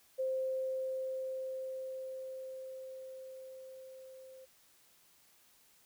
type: tone with level ramp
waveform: sine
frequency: 523.3 Hz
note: C5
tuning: in tune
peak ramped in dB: -31 to -51 dBFS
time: 0.18-4.46 s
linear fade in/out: 20 ms
effects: white hiss -66 dBFS RMS until 5.85 s